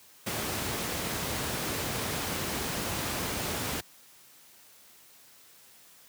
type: noise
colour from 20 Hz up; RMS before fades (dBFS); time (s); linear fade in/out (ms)
pink; -32; 0.26-3.81; 10
effects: white hiss -56 dBFS RMS until 6.08 s + high-pass 80 Hz 12 dB/octave